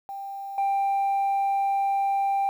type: tone with level steps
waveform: sine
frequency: 790 Hz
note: G5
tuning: 13 cents sharp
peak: -32 / -19 dBFS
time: 0.09-2.49 s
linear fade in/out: 0 ms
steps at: 0.58 s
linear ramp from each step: 2 ms
effects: tanh soft clip ceiling -20 dBFS + 9-bit